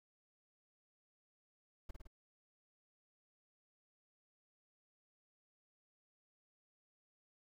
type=noise with echo; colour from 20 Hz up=brown; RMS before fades=-44 dBFS; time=1.89-1.91 s; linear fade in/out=5 ms; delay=54 ms; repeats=3; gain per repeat=-3 dB; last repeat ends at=2.072 s; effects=none

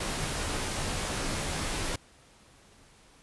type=noise with comb filter; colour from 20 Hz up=pink; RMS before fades=-32 dBFS; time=0-1.96 s; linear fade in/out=5 ms; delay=17 ms; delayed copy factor=-0.5; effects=pink hiss -58 dBFS RMS until 3.22 s + resampled to 24000 Hz

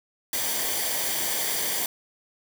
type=noise with comb filter; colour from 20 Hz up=white; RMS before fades=-27 dBFS; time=0.33-1.86 s; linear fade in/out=2 ms; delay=0.75 ms; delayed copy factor=-0.6; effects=none

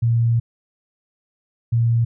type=tone pair in turn; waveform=sine; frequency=116.54 / 116.54 Hz; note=A#2 / A#2; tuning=0 / 0 cents; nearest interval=unison; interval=0 cents; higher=neither; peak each=-14 dBFS; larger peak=neither; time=0.02-0.4 / 1.72-2.05 s; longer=first; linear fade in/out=10 ms; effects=none

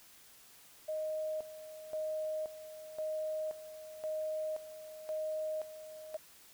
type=tone with tremolo; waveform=sine; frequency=622.3 Hz; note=D#5; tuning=in tune; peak=-34 dBFS; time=0.88-6.17 s; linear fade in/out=10 ms; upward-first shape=square; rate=0.95 Hz; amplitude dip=75%; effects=white hiss -59 dBFS RMS until 6.53 s

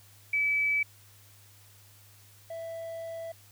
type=tone pair in turn; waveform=sine / triangle; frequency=2298 / 660.7 Hz; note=D7 / E5; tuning=-38 / +4 cents; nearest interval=octave + minor seventh; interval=2158 cents; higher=first; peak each=-24 / -34 dBFS; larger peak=first; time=0.33-0.83 / 2.5-3.32 s; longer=second; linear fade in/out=5 ms; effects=added 101 Hz sine -57 dBFS peak until 3.51 s + white hiss -58 dBFS RMS until 3.51 s

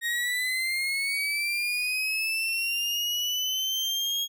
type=linear sweep; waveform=35% pulse; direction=up; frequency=1864.7 to 3292 Hz; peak=-24 dBFS; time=0.01-4.28 s; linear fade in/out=50 ms; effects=none

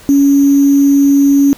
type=tone with sample-and-hold; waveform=sine; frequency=280.5 Hz; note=C#4; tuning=21 cents sharp; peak=-5 dBFS; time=0.09-1.53 s; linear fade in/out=0 ms; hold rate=6300 Hz; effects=pink hiss -38 dBFS RMS until 1.57 s

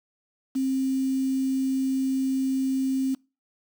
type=tone with quantisation; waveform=sine; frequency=265 Hz; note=C4; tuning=22 cents sharp; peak=-22 dBFS; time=0.55-3.15 s; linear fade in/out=10 ms; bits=7; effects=noise-tail reverb RT60 0.3 s tail -25 dB re dry

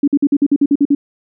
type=tone bursts; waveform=sine; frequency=284.4 Hz; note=C#4; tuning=45 cents sharp; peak=-8 dBFS; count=10; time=0.03-0.95 s; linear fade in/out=5 ms; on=47 ms; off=50 ms; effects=none

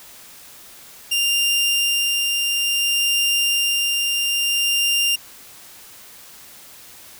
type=tone with tremolo; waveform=sawtooth; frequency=2794 Hz; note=F7; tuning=in tune; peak=-13 dBFS; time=1.11-5.16 s; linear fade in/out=10 ms; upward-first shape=sine; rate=0.58 Hz; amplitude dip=25%; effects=white hiss -43 dBFS RMS until 7.19 s

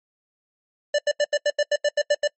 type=tone bursts; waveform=square; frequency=587.3 Hz; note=D5; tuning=in tune; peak=-18 dBFS; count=11; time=0.94-2.276 s; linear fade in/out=5 ms; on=46 ms; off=83 ms; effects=noise-tail reverb RT60 0.1 s tail -25 dB re dry + MP3 32 kbps

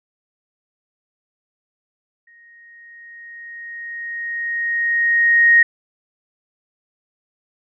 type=tone with exponential growth; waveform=sine; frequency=1869 Hz; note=A#6; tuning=4 cents sharp; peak=-7 dBFS; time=2.27-5.63 s; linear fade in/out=5 ms; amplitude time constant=730 ms; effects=none

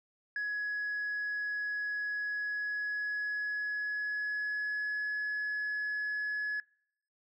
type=tone with pitch glide; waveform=sine; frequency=1679 to 1695.6 Hz; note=G#6 to G#6; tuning=+18 to +35 cents; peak=-30 dBFS; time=0.36-6.6 s; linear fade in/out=2 ms; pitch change=+17 cents; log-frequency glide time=2.28-5.15 s; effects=noise-tail reverb RT60 0.7 s tail -26 dB re dry + tanh soft clip ceiling -30 dBFS

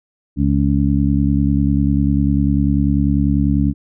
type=harmonic tone; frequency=70.1 Hz; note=C#2; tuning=20 cents sharp; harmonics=1 / 2 / 3 / 4; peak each=-18 / -18 / -18 / -18 dBFS; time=0.36-3.74 s; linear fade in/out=50 ms; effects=none

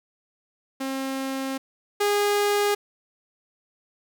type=tone pair in turn; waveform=sawtooth; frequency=267.6 / 410.3 Hz; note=C4 / G#4; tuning=+39 / -21 cents; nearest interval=perfect fifth; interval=740 cents; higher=second; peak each=-23 / -16 dBFS; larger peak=second; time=0.8-1.58 / 2-2.75 s; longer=first; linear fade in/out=10 ms; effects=none

